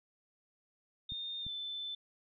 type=tone with pitch glide; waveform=sine; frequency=3645 to 3525 Hz; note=A#7 to A7; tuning=-40 to +2 cents; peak=-38 dBFS; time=1.09-1.95 s; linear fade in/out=5 ms; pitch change=-58 cents; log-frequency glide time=1.41-1.5 s
type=clicks; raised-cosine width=5 ms; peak=-35 dBFS; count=2; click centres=1.121 / 1.466 s
effects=none